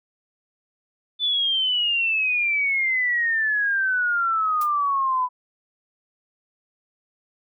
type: exponential sweep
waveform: sine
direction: down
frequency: 3520 to 992 Hz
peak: -19 dBFS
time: 1.19-5.29 s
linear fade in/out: 50 ms
type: noise with exponential decay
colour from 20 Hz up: blue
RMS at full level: -30 dBFS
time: 4.61-4.71 s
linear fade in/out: 5 ms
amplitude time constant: 21 ms
effects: none